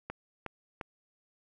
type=clicks; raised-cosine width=0.5 ms; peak=-22 dBFS; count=3; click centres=0.1 / 0.463 / 0.812 s; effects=none